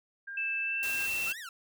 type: tone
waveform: sine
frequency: 1601 Hz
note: G6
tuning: 36 cents sharp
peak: -38 dBFS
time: 0.27-1.07 s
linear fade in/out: 10 ms
type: tone with pitch glide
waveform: sine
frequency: 2637 to 2691 Hz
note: E7 to E7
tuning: 0 to +35 cents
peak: -30 dBFS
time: 0.37-1.33 s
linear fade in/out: 5 ms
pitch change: +35 cents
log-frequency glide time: 0.62-0.89 s
type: noise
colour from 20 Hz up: white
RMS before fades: -39 dBFS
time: 0.83-1.32 s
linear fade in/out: 0 ms
type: exponential two-way sweep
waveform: sawtooth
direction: up then down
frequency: 1300 to 1984 to 1300 Hz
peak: -37 dBFS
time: 1.27-1.49 s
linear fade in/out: 2 ms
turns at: 1.39 s
effects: none